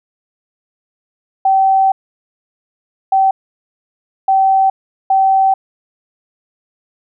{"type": "tone bursts at uneven times", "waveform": "sine", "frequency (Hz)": 771, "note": "G5", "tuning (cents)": -29, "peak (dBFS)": -8, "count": 4, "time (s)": [[1.45, 1.92], [3.12, 3.31], [4.28, 4.7], [5.1, 5.54]], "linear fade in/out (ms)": 5, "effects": []}